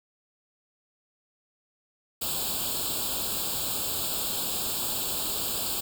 white noise with comb filter, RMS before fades -30 dBFS, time 2.21-5.81 s, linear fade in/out 10 ms, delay 0.25 ms, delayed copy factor +0.95, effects none

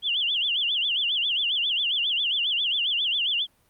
sine tone with vibrato, 3117 Hz, G7, 11 cents flat, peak -22 dBFS, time 0.02-3.47 s, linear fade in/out 50 ms, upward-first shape sine, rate 7.4 Hz, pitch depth 210 cents each way, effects pink hiss -64 dBFS RMS until 3.69 s + Opus 48 kbps

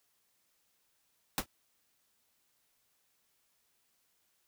pink noise with exponential decay, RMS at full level -26 dBFS, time 1.38-1.46 s, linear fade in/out 1 ms, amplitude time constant 17 ms, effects white hiss -75 dBFS RMS until 4.47 s

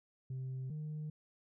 sine tone pair in turn, 130.5 / 152.66 Hz, C3 / D#3, -4 / -33 cents, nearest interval minor third, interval 271 cents, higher second, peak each -36 / -37 dBFS, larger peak first, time 0.3-0.7 / 0.7-1.1 s, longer neither, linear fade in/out 5 ms, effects tanh soft clip ceiling -37 dBFS

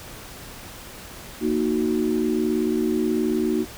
sine chord, D# minor, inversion second, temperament equal, 233.1 / 311.1 / 370 Hz, A#3 / D#4 / F#4, 0 / 0 / 0 cents, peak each -24 dBFS, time 1.4-3.66 s, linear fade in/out 50 ms, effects pink hiss -40 dBFS RMS until 3.77 s

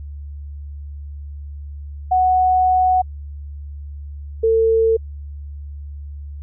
sine tone pair in turn, 740 / 450 Hz, F#5 / A4, 0 / +39 cents, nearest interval major sixth, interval 861 cents, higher first, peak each -12 dBFS, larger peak neither, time 2.11-3.02 / 4.43-4.97 s, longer first, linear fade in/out 10 ms, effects added 72 Hz sine -29 dBFS peak until 6.42 s

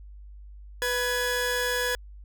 sawtooth tone pair together, 493.9 / 1685.4 Hz, B4 / G#6, 0 / +25 cents, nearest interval octave + major sixth, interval 2125 cents, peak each -24 / -24 dBFS, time 0.82-1.95 s, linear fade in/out 0 ms, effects added 50 Hz sine -42 dBFS peak until 2.24 s

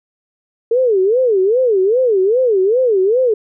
sine tone with vibrato, 440 Hz, A4, in tune, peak -10 dBFS, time 0.71-3.34 s, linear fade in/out 5 ms, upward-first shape sine, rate 2.5 Hz, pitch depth 290 cents each way, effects none

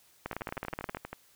two click trains, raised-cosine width 0.5 ms, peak -19 / -23 dBFS, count 14 / 11, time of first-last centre 0.26-0.948 / 0.33-1.13 s, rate 18.9 / 12.5 Hz, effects white hiss -63 dBFS RMS until 1.35 s

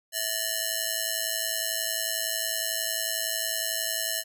5% pulse ring-modulated tone, 1189 Hz, D6, 21 cents sharp, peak -12 dBFS, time 0.12-4.24 s, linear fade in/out 50 ms, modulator 539 Hz, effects none

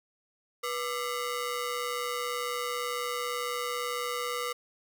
sawtooth ring-modulated tone, 838 Hz, G#5, 15 cents sharp, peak -24 dBFS, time 0.63-4.53 s, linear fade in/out 10 ms, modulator 350 Hz, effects none

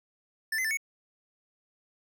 square tone with pitch steps, 1769 / 2047 / 1770 / 2219 Hz, A6 / C7 / A6 / C#7, +9 / -38 / +10 / +1 cents, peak -28 dBFS, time 0.52-0.772 s, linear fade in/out 5 ms, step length 63 ms, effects none

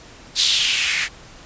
blue noise with band-pass filter sweep, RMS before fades -19 dBFS, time 0.35-1.09 s, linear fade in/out 50 ms, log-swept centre 4100 to 1900 Hz, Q 3.4, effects pink hiss -43 dBFS RMS until 1.45 s + resampled to 16000 Hz

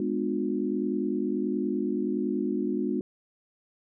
sine chord, G# diminished seventh, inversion none, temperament just, 207.7 / 249.2 / 299 / 358.8 Hz, G#3 / B3 / D4 / F4, 0 / +16 / +31 / +47 cents, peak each -31 dBFS, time 0-3.01 s, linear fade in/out 2 ms, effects none

